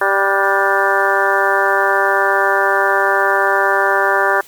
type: harmonic tone with a mistuned harmonic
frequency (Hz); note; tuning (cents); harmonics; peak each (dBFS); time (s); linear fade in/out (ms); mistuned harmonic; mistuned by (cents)
196; G3; 0; 2 / 3 / 4 / 5 / 6 / 7 / 8 / 9; -20 / -20 / -20 / -20 / -20 / -20 / -20 / -20; 0.01-4.41; 5; 7; +73
effects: white hiss -42 dBFS RMS until 4.47 s + Opus 32 kbps